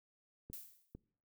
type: clicks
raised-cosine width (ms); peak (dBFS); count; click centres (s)
3; -36; 2; 0.5 / 0.95
type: noise with exponential decay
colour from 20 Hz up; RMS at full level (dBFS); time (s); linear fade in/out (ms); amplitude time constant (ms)
violet; -45; 0.53-0.94; 1; 88
effects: noise-tail reverb RT60 0.6 s tail -23 dB re dry